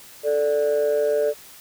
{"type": "tone pair together", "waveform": "sine", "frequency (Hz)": [440, 587.3], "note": ["A4", "D5"], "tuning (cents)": [0, 0], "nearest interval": "perfect fourth", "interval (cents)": 500, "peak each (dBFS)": [-19, -19], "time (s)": [0.23, 1.34], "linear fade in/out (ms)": 50, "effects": ["tanh soft clip ceiling -14 dBFS", "white hiss -45 dBFS RMS until 1.6 s"]}